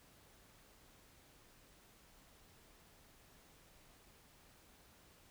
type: silence
effects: pink hiss -65 dBFS RMS until 5.3 s